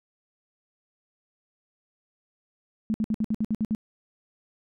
sine tone bursts, 217.6 Hz, A3, 19 cents flat, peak -22 dBFS, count 9, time 2.9-3.749 s, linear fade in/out 0 ms, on 41 ms, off 60 ms, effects none

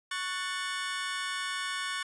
25% pulse chord, F# minor, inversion second, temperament just, 1110 / 1480 / 1776 Hz, C#6 / F#6 / A6, +2 / 0 / +16 cents, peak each -33 dBFS, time 0.11-2.03 s, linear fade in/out 5 ms, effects resampled to 22050 Hz

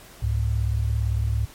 sine tone pair together, 68.27 / 106 Hz, C#2 / G#2, -26 / +36 cents, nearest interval minor sixth, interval 762 cents, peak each -23 dBFS, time 0.22-1.46 s, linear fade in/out 10 ms, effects pink hiss -47 dBFS RMS until 1.54 s + MP3 64 kbps

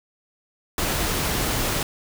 pink noise, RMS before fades -24 dBFS, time 0.78-1.83 s, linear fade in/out 2 ms, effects none

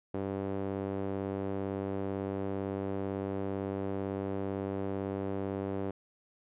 sawtooth tone with band-pass filter, 97.9 Hz, G2, 2 cents flat, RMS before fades -35 dBFS, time 0.14-5.91 s, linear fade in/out 5 ms, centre 410 Hz, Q 1.3, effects resampled to 8000 Hz

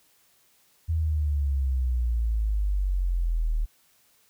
sine exponential sweep, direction down, 82.41 to 37.87 Hz, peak -22 dBFS, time 0.88-3.66 s, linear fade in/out 20 ms, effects white hiss -63 dBFS RMS until 4.29 s

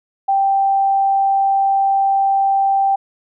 sine tone, 784 Hz, G5, in tune, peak -12 dBFS, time 0.28-2.96 s, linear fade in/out 10 ms, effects none

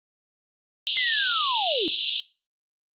pink band-pass noise, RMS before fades -28 dBFS, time 0.87-2.2 s, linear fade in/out 0 ms, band 2800 to 3900 Hz, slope 96 dB/octave
sine linear sweep, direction down, 2094 to 293.7 Hz, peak -25 dBFS, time 0.97-1.88 s, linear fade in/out 0 ms
effects noise-tail reverb RT60 0.3 s tail -18 dB re dry + Opus 32 kbps

